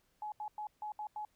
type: tone bursts at uneven times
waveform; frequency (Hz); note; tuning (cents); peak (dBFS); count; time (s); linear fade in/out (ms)
sine; 846; G#5; +32; -38; 6; 0.22-0.32 / 0.4-0.48 / 0.58-0.67 / 0.82-0.92 / 0.99-1.07 / 1.16-1.25; 2
effects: pink hiss -75 dBFS RMS until 1.35 s